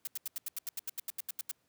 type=noise bursts; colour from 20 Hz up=blue; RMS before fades=-37 dBFS; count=15; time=0.05-1.514 s; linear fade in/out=2 ms; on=22 ms; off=81 ms; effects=pink hiss -75 dBFS RMS until 1.68 s + high-pass 100 Hz 12 dB/octave